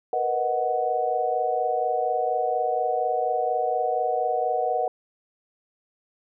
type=chord; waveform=sine; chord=B major seventh; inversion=third; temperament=equal with one note detuned; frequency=469.7 / 493.9 / 622.3 / 740 Hz; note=A#4 / B4 / D#5 / F#5; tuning=+13 / 0 / 0 / 0 cents; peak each=-30 / -29 / -29 / -24 dBFS; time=0.13-4.88 s; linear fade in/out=2 ms; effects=none